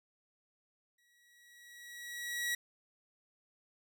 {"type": "tone with exponential growth", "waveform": "sawtooth", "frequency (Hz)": 1921, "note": "B6", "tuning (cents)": -48, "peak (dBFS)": -28, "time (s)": [0.98, 2.55], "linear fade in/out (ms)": 5, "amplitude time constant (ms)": 340, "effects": []}